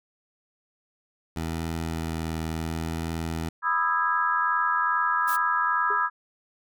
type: tone with vibrato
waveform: 15% pulse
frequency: 81.3 Hz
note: E2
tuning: 23 cents flat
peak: -22 dBFS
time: 1.36-3.49 s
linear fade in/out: 5 ms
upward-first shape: triangle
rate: 0.71 Hz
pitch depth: 18 cents each way
type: chord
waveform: sine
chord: E major seventh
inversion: second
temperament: just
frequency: 988.9 / 1236.1 / 1318.5 / 1648.1 Hz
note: B5 / D#6 / E6 / G#6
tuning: +2 / -12 / 0 / -14 cents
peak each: -27 dBFS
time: 3.62-6.1 s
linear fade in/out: 50 ms
type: noise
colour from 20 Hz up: blue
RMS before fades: -35 dBFS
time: 5.27-5.37 s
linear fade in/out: 20 ms
type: tone with exponential decay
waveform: sine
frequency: 410.9 Hz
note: G#4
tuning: 18 cents flat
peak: -30 dBFS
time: 5.9-6.06 s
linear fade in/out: 5 ms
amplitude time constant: 33 ms
effects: none